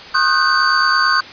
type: tone cluster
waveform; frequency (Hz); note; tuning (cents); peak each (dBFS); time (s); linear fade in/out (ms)
sine; 1080 / 1234 / 1480 / 1549 / 4586; C#6 / D#6 / F#6 / G6 / D8; -45 / -15 / 0 / -21 / -42; -18; 0.14-1.21; 10
effects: white hiss -34 dBFS RMS until 1.32 s + resampled to 11025 Hz